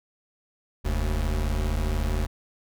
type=tone pair together; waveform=square; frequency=42.2 / 75.2 Hz; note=E1 / D2; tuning=+41 / +42 cents; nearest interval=minor seventh; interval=1001 cents; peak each=-26 / -28 dBFS; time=0.84-2.27 s; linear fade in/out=20 ms; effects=none